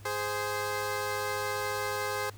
15% pulse tone pair together, 415.3 / 520.5 Hz, G#4 / C5, 0 / -9 cents, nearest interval major third, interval 391 cents, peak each -27 dBFS, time 0.05-2.3 s, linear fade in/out 5 ms, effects added 102 Hz sine -46 dBFS peak until 2.37 s + pink hiss -56 dBFS RMS until 2.37 s

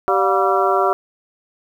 harmonic tone with a mistuned harmonic, 193.9 Hz, G3, 19 cents flat, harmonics 2 / 3 / 4 / 5 / 6 / 7, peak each -19 / -22 / -19 / -23 / -21 / -22 dBFS, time 0.08-0.93 s, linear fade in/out 0 ms, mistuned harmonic 4, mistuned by -140 cents, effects 8-bit

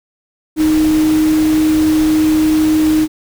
sine tone in noise, 311.1 Hz, D#4, in tune, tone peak -9 dBFS, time 0.56-3.08 s, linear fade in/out 50 ms, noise pink, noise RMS -25 dBFS, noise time 0.56-3.08 s, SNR +13 dB, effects none

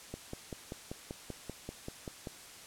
click train, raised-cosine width 2 ms, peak -26 dBFS, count 12, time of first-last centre 0.14-2.272 s, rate 5.16 Hz, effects white hiss -51 dBFS RMS until 2.66 s + low-pass 10000 Hz 12 dB/octave

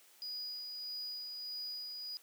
triangle tone with tremolo, 4920 Hz, D#8, 20 cents flat, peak -38 dBFS, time 0.22-2.17 s, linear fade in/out 0 ms, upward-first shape sine, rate 1.6 Hz, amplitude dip 30%, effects white hiss -63 dBFS RMS until 2.22 s + high-pass 300 Hz 12 dB/octave

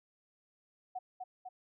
sine tone with echo, 740 Hz, F#5, in tune, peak -36 dBFS, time 0.95-0.99 s, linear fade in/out 10 ms, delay 250 ms, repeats 2, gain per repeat -3 dB, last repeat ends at 1.49 s, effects none

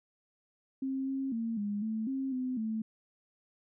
sine tone with pitch steps, 266.8 / 268.9 / 228.1 / 205.2 / 220 / 267.5 / 255.1 / 220.3 Hz, C4 / C4 / A#3 / G#3 / A3 / C4 / C4 / A3, +34 / +47 / -37 / -21 / 0 / +38 / -44 / +2 cents, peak -31 dBFS, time 0.82-2.82 s, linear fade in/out 5 ms, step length 250 ms, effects none

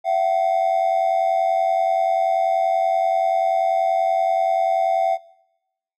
triangle ring-modulated tone, 716 Hz, F5, 43 cents sharp, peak -11 dBFS, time 0.04-5.18 s, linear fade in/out 50 ms, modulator 45.2 Hz, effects noise-tail reverb RT60 0.9 s tail -24 dB re dry + tanh soft clip ceiling -9 dBFS

